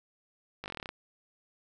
slowing click train, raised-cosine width 0.3 ms, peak -22 dBFS, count 11, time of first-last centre 0.64-0.89 s, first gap 19 ms, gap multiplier 1.06, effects 10-bit

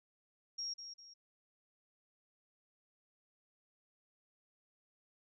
sine tone with echo, 5588 Hz, F8, in tune, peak -38 dBFS, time 0.58-0.74 s, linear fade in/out 10 ms, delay 200 ms, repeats 2, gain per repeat -8 dB, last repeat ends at 1.14 s, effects none

